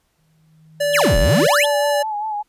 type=tone with exponential growth; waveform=sine; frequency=157.8 Hz; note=D#3; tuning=25 cents sharp; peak=-21 dBFS; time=0.18-1.47 s; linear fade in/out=5 ms; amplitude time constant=280 ms
type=tone; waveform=square; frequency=580 Hz; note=D5; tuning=22 cents flat; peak=-17 dBFS; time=0.8-2.03 s; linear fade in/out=10 ms
type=exponential two-way sweep; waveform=square; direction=down then up; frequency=3729 to 32.7 to 3729 Hz; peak=-15 dBFS; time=0.93-1.66 s; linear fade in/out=20 ms; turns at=1.18 s
type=tone with vibrato; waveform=sine; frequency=850 Hz; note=G#5; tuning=40 cents sharp; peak=-21 dBFS; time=1.63-2.43 s; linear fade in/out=20 ms; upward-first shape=sine; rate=5.1 Hz; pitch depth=57 cents each way
effects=pink hiss -66 dBFS RMS until 2.48 s + resampled to 32000 Hz